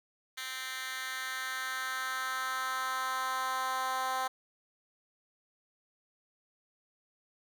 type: tone with high-pass filter sweep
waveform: 10% pulse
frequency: 260 Hz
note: C4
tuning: 11 cents flat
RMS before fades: -35 dBFS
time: 0.37-4.28 s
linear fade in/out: 10 ms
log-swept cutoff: 2300 to 830 Hz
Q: 2.1
effects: none